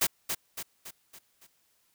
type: noise with echo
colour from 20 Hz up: white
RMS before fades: -25 dBFS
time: 0.01-0.07 s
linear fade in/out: 10 ms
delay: 280 ms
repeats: 5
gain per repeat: -6 dB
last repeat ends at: 1.47 s
effects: white hiss -70 dBFS RMS until 1.94 s